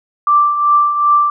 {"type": "tone with tremolo", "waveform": "sine", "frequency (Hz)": 1174.7, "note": "D6", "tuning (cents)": 0, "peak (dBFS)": -6, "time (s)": [0.27, 1.3], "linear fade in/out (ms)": 2, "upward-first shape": "triangle", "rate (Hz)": 2.6, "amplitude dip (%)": 65, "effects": []}